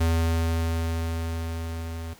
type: tone with level ramp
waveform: square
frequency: 82.41 Hz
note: E2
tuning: in tune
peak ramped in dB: -20 to -33 dBFS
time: 0-2.14 s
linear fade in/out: 10 ms
effects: pink hiss -52 dBFS RMS until 2.19 s